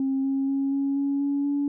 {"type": "tone with pitch steps", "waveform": "sine", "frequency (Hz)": [268.6, 271.3, 273.9, 276.6, 279.4, 282.1, 284.9], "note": ["C4", "C#4", "C#4", "C#4", "C#4", "C#4", "C#4"], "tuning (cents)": [46, -37, -21, -4, 14, 30, 48], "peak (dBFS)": -21, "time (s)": [0, 1.68], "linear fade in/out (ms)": 2, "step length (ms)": 240, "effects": ["tanh soft clip ceiling -18 dBFS"]}